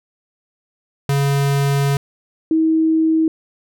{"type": "tone pair in turn", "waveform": ["square", "sine"], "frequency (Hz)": [140, 320], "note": ["C#3", "D#4"], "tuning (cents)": [18, 49], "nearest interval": "octave + major second", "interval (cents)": 1431, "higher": "second", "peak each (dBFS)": [-15, -12], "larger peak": "second", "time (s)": [[1.09, 1.97], [2.51, 3.28]], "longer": "first", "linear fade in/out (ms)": 2, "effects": []}